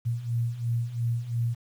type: beating tone pair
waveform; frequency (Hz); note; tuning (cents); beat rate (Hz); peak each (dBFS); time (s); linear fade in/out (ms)
sine; 115.9 / 118.8; A#2 / A#2; -10 / +33; 2.9; -31 / -27; 0.05-1.55; 20
effects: 9-bit